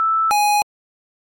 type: tone pair in turn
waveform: sine / square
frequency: 1318.5 / 830.6 Hz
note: E6 / G#5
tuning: 0 / 0 cents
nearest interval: minor sixth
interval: 800 cents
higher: first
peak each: -14 dBFS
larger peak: neither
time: 0-0.31 / 0.31-0.62 s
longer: neither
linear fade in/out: 0 ms
effects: MP3 64 kbps